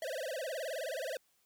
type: tone with vibrato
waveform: square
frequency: 580 Hz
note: D5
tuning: 22 cents flat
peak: -37 dBFS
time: 0.02-1.17 s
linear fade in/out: 2 ms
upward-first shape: sine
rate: 19 Hz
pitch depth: 240 cents each way
effects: white hiss -73 dBFS RMS until 1.45 s